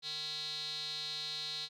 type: tone with band-pass filter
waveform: square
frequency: 152.3 Hz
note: D#3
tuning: 37 cents flat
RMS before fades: -40 dBFS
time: 0.02-1.69 s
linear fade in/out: 50 ms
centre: 4000 Hz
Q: 9.8
effects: none